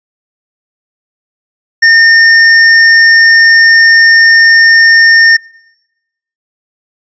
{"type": "tone with tanh clipping", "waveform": "sine", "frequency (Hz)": 1821, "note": "A#6", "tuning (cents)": -41, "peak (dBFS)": -3, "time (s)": [1.82, 5.37], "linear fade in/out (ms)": 10, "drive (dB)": 17, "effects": ["noise-tail reverb RT60 1.0 s tail -25 dB re dry", "resampled to 16000 Hz"]}